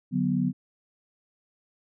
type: chord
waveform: sine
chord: B minor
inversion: first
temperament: equal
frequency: 146.83 / 185 / 246.9 Hz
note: D3 / F#3 / B3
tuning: 0 / 0 / 0 cents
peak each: -29 / -26 / -26 dBFS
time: 0.11-0.53 s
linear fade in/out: 50 ms
effects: none